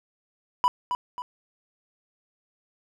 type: tone with echo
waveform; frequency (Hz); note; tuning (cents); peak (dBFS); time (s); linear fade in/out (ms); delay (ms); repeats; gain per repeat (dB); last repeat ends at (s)
triangle; 987.8; B5; 0; -15; 0.64-0.68; 0; 270; 2; -7; 1.22
effects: none